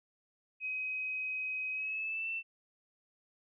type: tone with pitch glide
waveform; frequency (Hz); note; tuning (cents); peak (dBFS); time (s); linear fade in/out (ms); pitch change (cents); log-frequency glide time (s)
sine; 2527 to 2674; D#7 to E7; +26 to +24; -34; 0.6-2.43; 50; +98; 1.72-2.29
effects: none